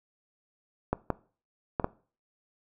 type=clicks; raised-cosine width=1 ms; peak=-12 dBFS; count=4; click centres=0.93 / 1.103 / 1.798 / 1.844 s; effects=noise-tail reverb RT60 0.4 s tail -20 dB re dry